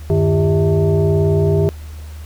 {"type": "tone with frequency modulation", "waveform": "sine", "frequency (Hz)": 153.5, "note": "D#3", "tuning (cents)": -23, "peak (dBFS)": -11, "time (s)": [0.1, 1.69], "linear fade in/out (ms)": 0, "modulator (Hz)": 248, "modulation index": 1.4, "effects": ["added 76 Hz sine -29 dBFS peak until 2.25 s", "pink hiss -44 dBFS RMS until 2.25 s"]}